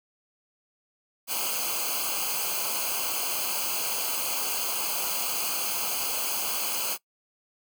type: noise with comb filter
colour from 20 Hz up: white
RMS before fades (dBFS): -29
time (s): 1.27-6.98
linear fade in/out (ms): 50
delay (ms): 0.54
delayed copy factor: -0.95
effects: noise-tail reverb RT60 0.1 s tail -21 dB re dry